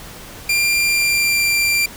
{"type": "tone with pitch glide", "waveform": "sawtooth", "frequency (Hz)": [2386, 2368], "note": ["D7", "D7"], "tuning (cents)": [27, 14], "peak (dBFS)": -11, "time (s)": [0.49, 1.86], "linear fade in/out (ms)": 5, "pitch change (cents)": -13, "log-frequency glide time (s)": [0.78, 1.47], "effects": ["pink hiss -36 dBFS RMS until 1.96 s"]}